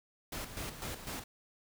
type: noise with tremolo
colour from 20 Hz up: pink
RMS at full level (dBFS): -40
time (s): 0.32-1.24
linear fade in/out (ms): 5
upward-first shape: square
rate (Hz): 4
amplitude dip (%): 60
effects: none